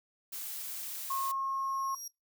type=noise; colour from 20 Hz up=blue; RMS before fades=-40 dBFS; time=0.32-1.32 s; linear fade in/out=10 ms
type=tone; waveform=sine; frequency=1080 Hz; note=C#6; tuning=45 cents flat; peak=-31 dBFS; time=1.1-1.95 s; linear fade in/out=5 ms
type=tone with exponential growth; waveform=30% pulse; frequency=5650 Hz; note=F8; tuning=19 cents sharp; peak=-35 dBFS; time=1.11-2.08 s; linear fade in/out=5 ms; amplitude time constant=210 ms
effects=noise-tail reverb RT60 0.2 s tail -22 dB re dry